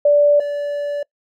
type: tone pair in turn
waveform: sine / triangle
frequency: 583 / 579 Hz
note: D5 / D5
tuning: -13 / -25 cents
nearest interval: unison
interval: 12 cents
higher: first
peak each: -9 / -18 dBFS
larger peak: first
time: 0.05-0.4 / 0.4-1.03 s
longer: second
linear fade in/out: 5 ms
effects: noise-tail reverb RT60 0.1 s tail -24 dB re dry